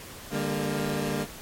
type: chord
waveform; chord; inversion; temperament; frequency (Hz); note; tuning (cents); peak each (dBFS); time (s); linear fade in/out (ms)
20% pulse; G minor; second; equal with one note detuned; 146.83 / 200.1 / 233.1; D3 / G3 / Bb3; 0 / +36 / 0; -26 / -26 / -27; 0.3-1.27; 50
effects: pink hiss -43 dBFS RMS until 1.41 s + MP3 64 kbps